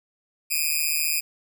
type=tone with amplitude modulation; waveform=5% pulse; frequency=2472 Hz; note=D#7; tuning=12 cents flat; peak=-8 dBFS; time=0.5-1.21 s; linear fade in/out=20 ms; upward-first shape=sine; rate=155 Hz; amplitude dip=100%; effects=none